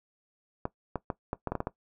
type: clicks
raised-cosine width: 1 ms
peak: -16 dBFS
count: 9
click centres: 0.654 / 0.957 / 1.102 / 1.331 / 1.473 / 1.52 / 1.553 / 1.604 / 1.671 s
effects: noise-tail reverb RT60 0.1 s tail -18 dB re dry